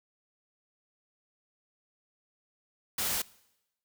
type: noise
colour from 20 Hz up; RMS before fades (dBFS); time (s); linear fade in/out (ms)
white; -31; 2.98-3.22; 5
effects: noise-tail reverb RT60 0.9 s tail -22 dB re dry